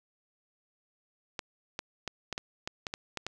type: clicks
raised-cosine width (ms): 0.2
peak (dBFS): -17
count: 10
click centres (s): 1.392 / 1.791 / 2.077 / 2.327 / 2.379 / 2.675 / 2.868 / 2.939 / 3.173 / 3.266
effects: none